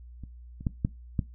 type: clicks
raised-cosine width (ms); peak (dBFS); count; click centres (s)
5; -29 / -29 / -14 / -12 / -13; 5; 0.237 / 0.609 / 0.668 / 0.849 / 1.192
effects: noise-tail reverb RT60 0.2 s tail -19 dB re dry + added 60 Hz sine -44 dBFS peak until 1.34 s